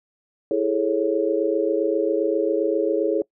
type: chord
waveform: sine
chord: A major seventh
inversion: second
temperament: just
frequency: 330 / 412.5 / 440 / 550 Hz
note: E4 / G#4 / A4 / C#5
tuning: +2 / -12 / 0 / -14 cents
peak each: -24 dBFS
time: 0.51-3.22 s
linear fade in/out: 2 ms
effects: noise-tail reverb RT60 0.1 s tail -23 dB re dry